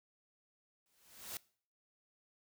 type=noise with exponential growth; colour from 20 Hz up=white; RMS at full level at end=-41 dBFS; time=0.86-1.37 s; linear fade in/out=1 ms; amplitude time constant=110 ms; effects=noise-tail reverb RT60 0.5 s tail -22 dB re dry